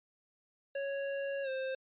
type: tone with pitch glide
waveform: square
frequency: 554.4 to 526.6 Hz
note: C#5 to C5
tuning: 0 to +11 cents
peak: -35 dBFS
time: 0.75-1.75 s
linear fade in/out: 5 ms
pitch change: -89 cents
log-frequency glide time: 1.43-1.49 s
effects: resampled to 8000 Hz